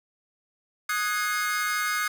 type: chord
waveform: 45% pulse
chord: Ab dominant seventh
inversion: second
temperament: equal with one note detuned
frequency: 1244.5 / 1480 / 1661.2 / 2136 Hz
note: Eb6 / Gb6 / Ab6 / C7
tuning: 0 / 0 / 0 / +35 cents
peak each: -29 / -31 / -32 / -31 dBFS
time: 0.89-2.08 s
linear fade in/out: 5 ms
effects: none